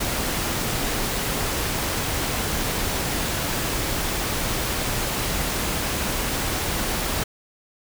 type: noise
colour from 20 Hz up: pink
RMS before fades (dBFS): -25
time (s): 0-7.24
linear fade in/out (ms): 10
effects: none